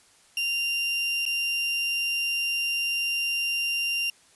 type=tone with dropouts; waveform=35% pulse; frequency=2781 Hz; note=F7; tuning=8 cents flat; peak=-23 dBFS; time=0.37-4.1 s; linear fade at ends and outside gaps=2 ms; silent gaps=1.254-1.262 s; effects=white hiss -58 dBFS RMS until 4.35 s + resampled to 24000 Hz